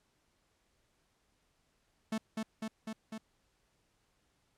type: tone with echo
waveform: 45% pulse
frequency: 220 Hz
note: A3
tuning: in tune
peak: -32 dBFS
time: 2.12-2.18 s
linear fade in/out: 5 ms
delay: 250 ms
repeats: 4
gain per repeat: -2 dB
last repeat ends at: 3.18 s
effects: pink hiss -75 dBFS RMS until 4.57 s + low-pass 10000 Hz 12 dB/octave